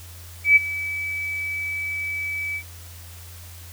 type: tone with ADSR envelope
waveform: sine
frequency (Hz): 2296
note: D7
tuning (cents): -40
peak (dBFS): -8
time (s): 0.44-2.63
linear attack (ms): 120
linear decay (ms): 22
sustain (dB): -17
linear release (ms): 69
effects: added 86 Hz sine -40 dBFS peak until 3.72 s + white hiss -45 dBFS RMS until 3.72 s